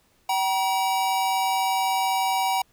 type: tone pair together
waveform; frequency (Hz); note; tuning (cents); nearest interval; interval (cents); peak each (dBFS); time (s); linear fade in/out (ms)
square; 766 / 954.3; G5 / A#5; -40 / +40; major third; 380; -24 / -26; 0.29-2.62; 5
effects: pink hiss -63 dBFS RMS until 2.72 s